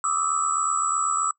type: tone cluster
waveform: sine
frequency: 1158 / 1241 / 1309 / 7800 Hz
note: D6 / D#6 / E6 / B8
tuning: -25 / -5 / -13 / -23 cents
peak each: -27 dBFS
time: 0.04-1.31 s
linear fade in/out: 2 ms
effects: noise-tail reverb RT60 0.1 s tail -22 dB re dry